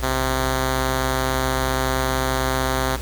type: tone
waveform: 5% pulse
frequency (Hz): 130.81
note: C3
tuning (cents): 0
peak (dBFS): -9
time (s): 0.02-2.97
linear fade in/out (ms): 20
effects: added 60 Hz sine -26 dBFS peak until 3.01 s + pink hiss -36 dBFS RMS until 3.01 s